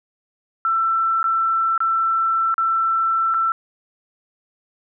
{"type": "tone with dropouts", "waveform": "sine", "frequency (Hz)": 1337, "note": "E6", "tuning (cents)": 24, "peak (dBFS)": -16, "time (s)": [0.65, 3.52], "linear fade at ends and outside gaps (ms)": 1, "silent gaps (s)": [[1.229, 1.241], [1.778, 1.804], [2.542, 2.58], [3.34, 3.344]], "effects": []}